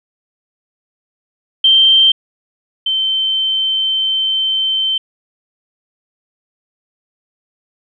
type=tone pair in turn; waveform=sine; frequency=3136 / 3098 Hz; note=G7 / G7; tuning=0 / -21 cents; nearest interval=unison; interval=21 cents; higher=first; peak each=-6 / -13 dBFS; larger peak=first; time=1.64-2.12 / 2.86-4.98 s; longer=second; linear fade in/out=5 ms; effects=none